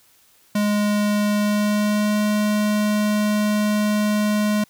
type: tone with pitch glide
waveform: square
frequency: 207.7 to 210 Hz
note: G#3 to G#3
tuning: 0 to +19 cents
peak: -18 dBFS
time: 0.55-4.64 s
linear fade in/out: 5 ms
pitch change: +19 cents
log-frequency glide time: 1.39-2.2 s
effects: white hiss -56 dBFS RMS until 4.69 s